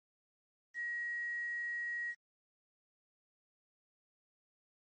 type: tone with quantisation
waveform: sine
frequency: 1900 Hz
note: A#6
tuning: 33 cents sharp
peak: -36 dBFS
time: 0.74-2.15 s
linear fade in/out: 50 ms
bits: 10
effects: MP3 32 kbps